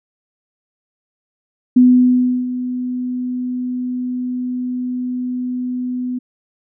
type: tone with ADSR envelope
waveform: sine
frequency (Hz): 250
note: B3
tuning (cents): +21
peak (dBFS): -5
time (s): 1.76-6.19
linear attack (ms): 9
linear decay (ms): 690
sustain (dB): -14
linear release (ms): 12
effects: none